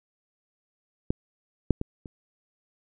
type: clicks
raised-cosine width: 3 ms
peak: -11 / -6 / -16 / -27 dBFS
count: 4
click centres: 1.105 / 1.707 / 1.814 / 2.058 s
effects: none